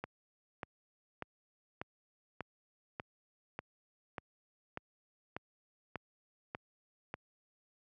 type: click train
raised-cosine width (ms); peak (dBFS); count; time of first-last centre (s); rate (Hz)
0.5; -24; 13; 0.04-7.141; 1.69
effects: high-pass 80 Hz 12 dB/octave